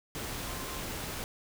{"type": "tone in noise", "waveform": "sine", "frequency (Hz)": 1049, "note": "C6", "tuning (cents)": 4, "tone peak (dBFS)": -46, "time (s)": [0.47, 0.8], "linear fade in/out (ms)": 0, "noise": "pink", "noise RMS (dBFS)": -38, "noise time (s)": [0.15, 1.24], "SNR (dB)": -11, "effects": []}